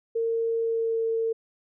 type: tone with pitch glide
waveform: sine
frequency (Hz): 457 to 452.5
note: A#4 to A4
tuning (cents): -34 to +48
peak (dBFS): -23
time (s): 0.15-1.33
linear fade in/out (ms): 10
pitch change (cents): -18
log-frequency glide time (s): 0.58-1.04
effects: none